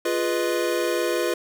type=chord; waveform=square; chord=F half-diminished seventh; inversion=none; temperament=equal; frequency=349.2 / 415.3 / 493.9 / 622.3 Hz; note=F4 / Ab4 / Cb5 / Eb5; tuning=0 / 0 / 0 / 0 cents; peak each=-26 / -31 / -27 / -30 dBFS; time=0.05-1.34 s; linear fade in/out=5 ms; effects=none